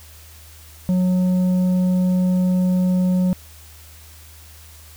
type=tone with tanh clipping; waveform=sine; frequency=182.8 Hz; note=F#3; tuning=21 cents flat; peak=-16 dBFS; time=0.89-3.33 s; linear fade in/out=0 ms; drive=6 dB; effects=added 78 Hz sine -43 dBFS peak until 4.96 s + white hiss -46 dBFS RMS until 4.96 s